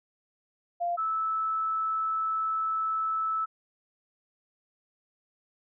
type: tone pair in turn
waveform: sine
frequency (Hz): 695 / 1309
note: F5 / E6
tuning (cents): -9 / -13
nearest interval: major seventh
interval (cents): 1096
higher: second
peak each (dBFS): -26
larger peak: neither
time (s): 0.8-0.97 / 0.97-3.46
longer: second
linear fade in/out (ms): 20
effects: none